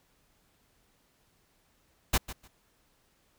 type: noise with echo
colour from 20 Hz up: pink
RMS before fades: -24 dBFS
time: 2.13-2.18 s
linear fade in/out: 10 ms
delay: 150 ms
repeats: 2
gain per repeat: -15 dB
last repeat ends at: 2.48 s
effects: pink hiss -69 dBFS RMS until 3.38 s